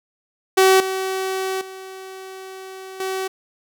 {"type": "tone with level steps", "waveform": "sawtooth", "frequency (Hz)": 380, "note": "F#4", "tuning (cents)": 46, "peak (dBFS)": [-7, -18, -30, -19], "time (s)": [0.57, 3.28], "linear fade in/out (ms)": 10, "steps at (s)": [0.8, 1.61, 3], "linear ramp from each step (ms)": 2, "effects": []}